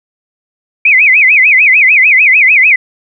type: tone with vibrato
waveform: sine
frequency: 2277 Hz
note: C#7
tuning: 46 cents sharp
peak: -3 dBFS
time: 0.85-2.76 s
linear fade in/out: 5 ms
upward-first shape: sine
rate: 6.7 Hz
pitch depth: 220 cents each way
effects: none